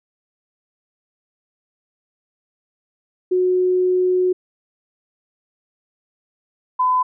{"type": "tone pair in turn", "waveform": "sine", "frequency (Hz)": [365.9, 1010.1], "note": ["F#4", "B5"], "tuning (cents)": [-19, 39], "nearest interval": "octave + tritone", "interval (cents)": 1758, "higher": "second", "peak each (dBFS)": -14, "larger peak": "neither", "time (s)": [[3.31, 4.33], [6.79, 7.03]], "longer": "first", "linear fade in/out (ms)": 10, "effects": []}